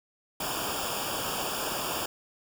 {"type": "noise with comb filter", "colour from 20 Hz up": "pink", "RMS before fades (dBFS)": -32, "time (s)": [0.4, 2.06], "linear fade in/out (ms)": 5, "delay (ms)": 0.49, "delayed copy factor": -0.9, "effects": []}